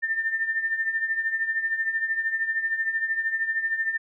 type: tone with tremolo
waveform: sine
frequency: 1798 Hz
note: A6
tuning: 37 cents sharp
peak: -20 dBFS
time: 0.02-3.98 s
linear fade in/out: 20 ms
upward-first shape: triangle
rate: 13 Hz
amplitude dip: 75%
effects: none